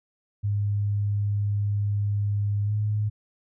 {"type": "tone with pitch glide", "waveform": "sine", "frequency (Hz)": [102.4, 105.46], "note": ["G#2", "G#2"], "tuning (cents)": [-24, 27], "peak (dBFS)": -22, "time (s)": [0.43, 3.1], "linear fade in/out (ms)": 20, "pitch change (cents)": 51, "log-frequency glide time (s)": [2.65, 2.72], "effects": []}